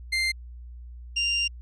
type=tone pair in turn; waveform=30% pulse; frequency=2093 / 2787 Hz; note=C7 / F7; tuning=0 / -4 cents; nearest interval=perfect fourth; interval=496 cents; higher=second; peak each=-20 dBFS; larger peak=neither; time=0.12-0.32 / 1.16-1.48 s; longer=second; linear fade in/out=10 ms; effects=added 60 Hz sine -39 dBFS peak until 1.61 s + resampled to 22050 Hz